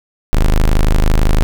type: tone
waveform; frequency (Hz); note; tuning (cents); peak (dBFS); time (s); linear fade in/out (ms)
40% pulse; 25.96; G#0; 0; -7; 0.33-1.43; 0
effects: none